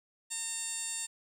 15% pulse tone with band-pass filter, 910 Hz, A#5, 42 cents flat, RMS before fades -37 dBFS, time 0.3-1.07 s, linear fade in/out 20 ms, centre 7400 Hz, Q 4.8, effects 11-bit

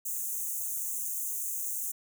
white high-pass noise, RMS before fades -34 dBFS, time 0.05-1.92 s, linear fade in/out 10 ms, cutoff 6200 Hz, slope 96 dB/octave, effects none

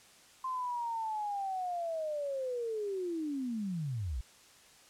sine linear sweep, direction down, 1046.5 to 51.91 Hz, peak -33 dBFS, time 0.44-4.21 s, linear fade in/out 5 ms, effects white hiss -59 dBFS RMS until 4.89 s + low-pass 9000 Hz 12 dB/octave

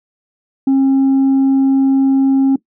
sine tone, 269.6 Hz, C#4, 48 cents flat, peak -6 dBFS, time 0.67-2.56 s, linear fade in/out 5 ms, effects noise-tail reverb RT60 0.1 s tail -19 dB re dry + tanh soft clip ceiling -8 dBFS

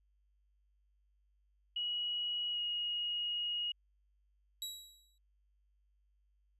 sine tone with pitch glide, 2910 to 2883 Hz, F#7 to F#7, -29 to -46 cents, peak -34 dBFS, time 1.76-3.72 s, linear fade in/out 5 ms, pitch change -17 cents, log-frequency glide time 2.52-2.59 s
sawtooth tone with exponential decay, 3881 Hz, B7, 31 cents flat, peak -34 dBFS, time 4.62-5.18 s, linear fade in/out 1 ms, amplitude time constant 120 ms
effects added 50 Hz sine -70 dBFS peak until 6.59 s + resampled to 32000 Hz

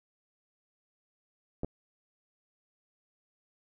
clicks, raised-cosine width 2 ms, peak -21 dBFS, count 2, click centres 1.634 / 1.646 s, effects none

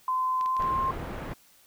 sine tone with pitch glide, 1028 to 1058.1 Hz, C6 to C6, -31 to +19 cents, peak -24 dBFS, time 0.08-0.91 s, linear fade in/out 2 ms, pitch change +50 cents, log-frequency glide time 0.43-0.79 s
clicks, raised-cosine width 0.2 ms, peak -26 dBFS, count 4, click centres 0.411 / 0.46 / 0.567 / 0.623 s
pink low-pass noise, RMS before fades -36 dBFS, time 0.59-1.34 s, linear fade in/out 10 ms, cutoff 1600 Hz, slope 12 dB/octave
effects white hiss -59 dBFS RMS until 1.66 s

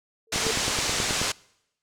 sine tone with exponential growth, 447.3 Hz, A4, 28 cents sharp, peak -23 dBFS, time 0.27-0.51 s, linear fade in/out 2 ms, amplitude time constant 52 ms
white low-pass noise, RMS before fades -27 dBFS, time 0.32-1.32 s, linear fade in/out 5 ms, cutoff 7500 Hz, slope 24 dB/octave
click train, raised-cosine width 2 ms, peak -16 dBFS, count 9, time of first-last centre 0.36-1.216 s, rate 9.35 Hz
effects noise-tail reverb RT60 0.8 s tail -24 dB re dry

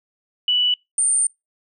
sine tone pair in turn, 2960 / 8934 Hz, F#7 / C#9, 0 / +12 cents, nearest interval octave + perfect fifth, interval 1912 cents, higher second, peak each -15 dBFS, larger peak neither, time 0.48-0.74 / 0.98-1.27 s, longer second, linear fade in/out 2 ms, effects noise-tail reverb RT60 0.2 s tail -26 dB re dry

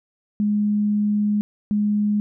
sine tone pair in turn, 208.2 / 208.2 Hz, G#3 / G#3, +5 / +5 cents, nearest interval unison, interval 0 cents, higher neither, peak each -17 dBFS, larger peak neither, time 0.4-1.41 / 1.71-2.2 s, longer first, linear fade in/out 0 ms, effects none

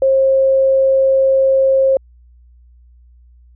sine tone, 535 Hz, C5, 38 cents sharp, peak -9 dBFS, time 0.02-1.97 s, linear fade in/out 2 ms, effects added 60 Hz sine -43 dBFS peak until 3.55 s

